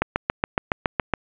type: click train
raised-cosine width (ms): 0.5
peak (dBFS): -4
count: 9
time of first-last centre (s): 0.02-1.137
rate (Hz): 7.16
effects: resampled to 8000 Hz + 7-bit